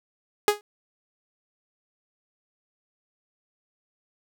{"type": "tone with exponential decay", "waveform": "sawtooth", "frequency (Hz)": 415.3, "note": "G#4", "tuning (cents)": 0, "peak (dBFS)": -9, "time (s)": [0.48, 0.61], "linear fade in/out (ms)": 1, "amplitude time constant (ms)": 27, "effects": []}